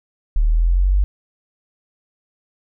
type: linear sweep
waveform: sine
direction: up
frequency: 36.71 to 50.1 Hz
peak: -12 dBFS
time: 0.36-1.04 s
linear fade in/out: 0 ms
effects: none